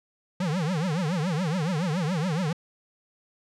square tone with vibrato, 168.2 Hz, E3, 35 cents sharp, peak -25 dBFS, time 0.4-2.53 s, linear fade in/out 5 ms, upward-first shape triangle, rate 7.1 Hz, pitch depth 290 cents each way, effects low-pass 7000 Hz 12 dB/octave

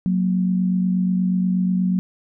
sine tone pair together, 183.97 / 232.3 Hz, F#3 / A#3, -10 / -6 cents, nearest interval major third, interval 404 cents, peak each -17 / -26 dBFS, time 0.06-1.99 s, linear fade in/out 0 ms, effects none

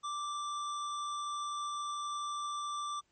square tone, 1174.7 Hz, D6, in tune, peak -36 dBFS, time 0.03-3.01 s, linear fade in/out 20 ms, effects pink hiss -74 dBFS RMS until 3.11 s + MP3 32 kbps

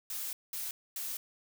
blue noise bursts at uneven times, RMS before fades -38 dBFS, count 3, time 0.1-0.33 / 0.53-0.71 / 0.96-1.17 s, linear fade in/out 2 ms, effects none

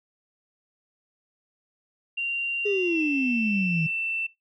sine tone with pitch glide, 2768 to 2675 Hz, F7 to E7, -16 to +25 cents, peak -25 dBFS, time 2.17-4.27 s, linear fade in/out 10 ms, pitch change -59 cents, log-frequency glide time 2.85-3.03 s
sine exponential sweep, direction down, 421 to 154.4 Hz, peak -22 dBFS, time 2.65-3.87 s, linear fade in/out 10 ms
effects noise-tail reverb RT60 0.2 s tail -21 dB re dry + tanh soft clip ceiling -15 dBFS

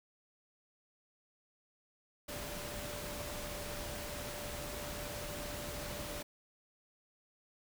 sine tone in noise, 587.3 Hz, D5, in tune, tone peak -47 dBFS, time 2.28-6.23 s, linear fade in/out 10 ms, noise pink, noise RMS -43 dBFS, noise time 2.28-6.23 s, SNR -7 dB, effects none

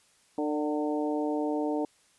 harmonic tone with a mistuned harmonic, 150 Hz, D3, 37 cents sharp, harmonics 2 / 3 / 4 / 5 / 6, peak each -29 / -33 / -35 / -37 / -39 dBFS, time 0.38-1.85 s, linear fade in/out 2 ms, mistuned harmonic 4, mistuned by -23 cents, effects white hiss -64 dBFS RMS until 2.18 s + resampled to 24000 Hz

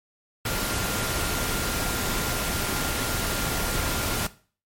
sine tone in noise, 1396.9 Hz, F6, in tune, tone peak -36 dBFS, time 0.45-4.27 s, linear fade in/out 5 ms, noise pink, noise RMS -27 dBFS, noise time 0.45-4.27 s, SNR -12 dB, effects noise-tail reverb RT60 0.4 s tail -17 dB re dry + MP3 64 kbps

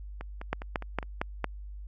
two click trains, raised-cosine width 0.5 ms, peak -13 / -24 dBFS, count 5 / 5, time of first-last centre 0.53-1.443 / 0.21-1.028 s, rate 4.38 / 4.89 Hz, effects added 50 Hz sine -39 dBFS peak until 1.87 s + AAC 64 kbps

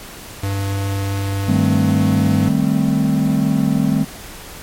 square tone with pitch glide, 98.7 to 100.08 Hz, G2 to G2, +12 to +36 cents, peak -19 dBFS, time 0.43-2.49 s, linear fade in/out 5 ms, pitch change +24 cents, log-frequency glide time 1.43-2.34 s
triangle chord, A half-diminished seventh, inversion second, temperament equal with one note detuned, 153.51 / 196 / 220 / 261.6 Hz, Eb3 / G3 / A3 / C4, -23 / 0 / 0 / 0 cents, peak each -17 dBFS, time 1.47-4.05 s, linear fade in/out 20 ms
effects pink hiss -35 dBFS RMS until 4.62 s + MP3 64 kbps

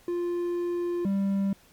triangle tone pair in turn, 349.2 / 196.78 Hz, F4 / G3, 0 / +7 cents, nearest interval minor seventh, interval 993 cents, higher first, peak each -24 / -21 dBFS, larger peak second, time 0.08-1.05 / 1.05-1.53 s, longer first, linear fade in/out 2 ms, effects pink hiss -58 dBFS RMS until 1.72 s + MP3 96 kbps

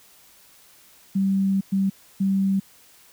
sine tone bursts at uneven times, 194.1 Hz, G3, 17 cents flat, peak -18 dBFS, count 3, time 1.15-1.61 / 1.72-1.9 / 2.2-2.6 s, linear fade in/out 10 ms, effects white hiss -53 dBFS RMS until 3.12 s

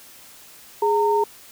sine tone pair together, 415.6 / 916 Hz, G#4 / A#5, +1 / -31 cents, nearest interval octave + major second, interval 1368 cents, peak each -19 dBFS, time 0.82-1.24 s, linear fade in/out 5 ms, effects white hiss -46 dBFS RMS until 1.51 s

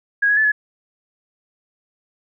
sine tone with pitch steps, 1647 / 1671 / 1742 / 1701 Hz, G#6 / G#6 / A6 / G#6, -15 / +10 / -18 / +41 cents, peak -13 dBFS, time 0.22-0.52 s, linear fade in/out 10 ms, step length 75 ms, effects none

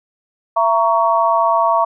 sine chord, A# diminished, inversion second, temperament just, 671.3 / 932.3 / 1118.8 Hz, E5 / A#5 / C#6, +31 / 0 / +16 cents, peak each -16 dBFS, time 0.56-1.85 s, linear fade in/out 10 ms, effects none

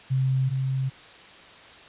sine tone pair in turn, 131.8 / 132.72 Hz, C3 / C3, +13 / +25 cents, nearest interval unison, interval 12 cents, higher second, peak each -20 / -23 dBFS, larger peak first, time 0.1-0.5 / 0.5-0.9 s, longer neither, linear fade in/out 20 ms, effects white hiss -47 dBFS RMS until 1.88 s + resampled to 8000 Hz

